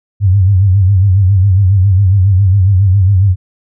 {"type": "tone with vibrato", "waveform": "sine", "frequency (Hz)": 96.2, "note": "G2", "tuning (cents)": -32, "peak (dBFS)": -5, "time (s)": [0.2, 3.36], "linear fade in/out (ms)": 50, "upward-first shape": "sine", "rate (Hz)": 7.3, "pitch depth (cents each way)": 110, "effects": []}